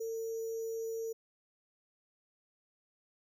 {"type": "tone with sample-and-hold", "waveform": "sine", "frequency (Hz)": 452.2, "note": "A4", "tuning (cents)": 47, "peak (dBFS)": -35, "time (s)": [0, 1.13], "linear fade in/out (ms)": 10, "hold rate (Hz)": 6300, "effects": []}